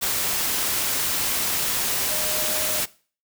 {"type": "tone in noise", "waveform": "sine", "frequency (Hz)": 615, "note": "D#5", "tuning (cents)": -20, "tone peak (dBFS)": -33, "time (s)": [2.1, 2.81], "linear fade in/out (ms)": 20, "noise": "white", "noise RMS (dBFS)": -24, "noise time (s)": [0.01, 2.86], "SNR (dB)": -12, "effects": ["noise-tail reverb RT60 0.4 s tail -20 dB re dry"]}